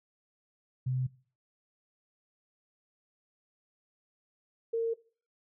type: tone pair in turn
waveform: sine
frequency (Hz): 128.4 / 457.6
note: C3 / A#4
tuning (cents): -32 / -32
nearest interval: octave + minor seventh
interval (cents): 2200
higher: second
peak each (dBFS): -28 / -27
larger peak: second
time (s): 0.86-1.07 / 4.73-4.94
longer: neither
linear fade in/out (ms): 10
effects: noise-tail reverb RT60 0.4 s tail -20 dB re dry